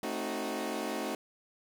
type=chord; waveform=20% pulse; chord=A diminished seventh; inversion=none; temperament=equal with one note detuned; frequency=220 / 266.2 / 311.1 / 370 Hz; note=A3 / C4 / Eb4 / Gb4; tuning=0 / +30 / 0 / 0 cents; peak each=-34 dBFS; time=0.03-1.15 s; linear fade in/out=2 ms; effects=none